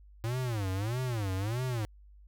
square tone with vibrato, 110 Hz, A2, in tune, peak -31 dBFS, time 0.24-1.85 s, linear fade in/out 0 ms, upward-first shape sine, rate 1.6 Hz, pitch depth 280 cents each way, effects added 50 Hz sine -52 dBFS peak until 2.27 s

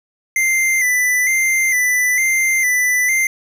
square tone with vibrato, 2040 Hz, C7, 44 cents flat, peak -14 dBFS, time 0.36-3.27 s, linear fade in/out 2 ms, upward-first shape square, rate 1.1 Hz, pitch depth 43 cents each way, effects none

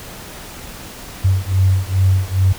sine beating tone pair, 93.5 / 95.9 Hz, F#2 / G2, +19 / -37 cents, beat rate 2.4 Hz, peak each -15 dBFS, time 1.24-2.53 s, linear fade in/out 10 ms, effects pink hiss -34 dBFS RMS until 2.58 s

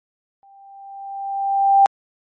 sine tone with exponential growth, 789 Hz, G5, 11 cents sharp, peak -7 dBFS, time 0.43-1.86 s, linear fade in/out 0 ms, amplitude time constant 310 ms, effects MP3 32 kbps

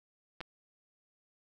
clicks, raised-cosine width 0.3 ms, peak -25 dBFS, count 2, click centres 0.406 / 0.412 s, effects none

